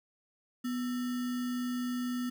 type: tone with sample-and-hold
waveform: sine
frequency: 246.9 Hz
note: B3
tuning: in tune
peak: -31 dBFS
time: 0.64-2.3 s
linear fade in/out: 10 ms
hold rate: 1575 Hz
effects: none